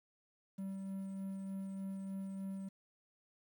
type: tone with tremolo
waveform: triangle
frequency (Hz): 193.4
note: G3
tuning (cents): -23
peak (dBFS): -37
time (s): 0.58-2.69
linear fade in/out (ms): 10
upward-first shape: sine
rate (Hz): 3.3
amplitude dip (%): 25
effects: 11-bit